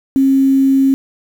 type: tone with quantisation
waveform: sine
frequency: 270 Hz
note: C#4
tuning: 45 cents flat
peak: -8 dBFS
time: 0.16-0.94 s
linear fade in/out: 0 ms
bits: 6
effects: none